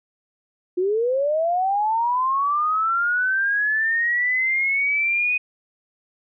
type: linear sweep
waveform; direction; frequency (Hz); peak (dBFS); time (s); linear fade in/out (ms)
sine; up; 350 to 2499; -18; 0.77-5.38; 10
effects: none